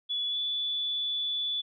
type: tone with pitch glide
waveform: sine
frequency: 3418 to 3458 Hz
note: G#7 to A7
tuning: +49 to -31 cents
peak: -28 dBFS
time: 0.09-1.62 s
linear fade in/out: 20 ms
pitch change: +20 cents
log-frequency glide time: 0.3-0.37 s
effects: none